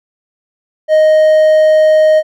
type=tone; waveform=triangle; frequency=622.3 Hz; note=D#5; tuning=in tune; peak=-3 dBFS; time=0.88-2.23 s; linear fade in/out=50 ms; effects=none